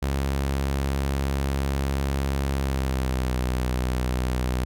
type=tone with pitch glide; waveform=sawtooth; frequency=68.5 to 62.81 Hz; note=C#2 to B1; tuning=-20 to +30 cents; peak=-19 dBFS; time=0.02-4.65 s; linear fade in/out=10 ms; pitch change=-150 cents; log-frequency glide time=2.53-3.38 s; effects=none